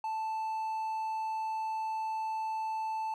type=tone; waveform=triangle; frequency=880 Hz; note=A5; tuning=in tune; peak=-30 dBFS; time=0.04-3.14 s; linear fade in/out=2 ms; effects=none